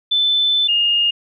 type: tone pair in turn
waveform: sine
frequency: 3520 / 2838 Hz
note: A7 / F7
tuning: 0 / +27 cents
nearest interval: major third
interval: 373 cents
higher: first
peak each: -13 dBFS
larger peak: neither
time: 0.11-0.68 / 0.68-1.11 s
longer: first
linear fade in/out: 10 ms
effects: none